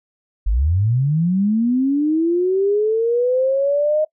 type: linear sweep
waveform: sine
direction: up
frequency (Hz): 44 to 622.3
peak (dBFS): -14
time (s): 0.46-4.05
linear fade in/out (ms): 10
effects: noise-tail reverb RT60 0.1 s tail -22 dB re dry